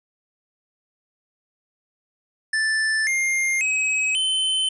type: tone with pitch steps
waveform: square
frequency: 1760 / 2117 / 2547 / 3064 Hz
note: A6 / C7 / D#7 / G7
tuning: 0 / +20 / +40 / -40 cents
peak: -20 dBFS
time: 2.53-4.69 s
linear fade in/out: 5 ms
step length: 540 ms
effects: resampled to 24000 Hz